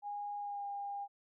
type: tone with pitch glide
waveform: sine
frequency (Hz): 820 to 805.9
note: G#5 to G5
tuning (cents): -22 to +48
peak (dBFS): -38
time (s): 0.02-1.08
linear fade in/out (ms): 50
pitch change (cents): -30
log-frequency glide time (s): 0.38-0.66
effects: none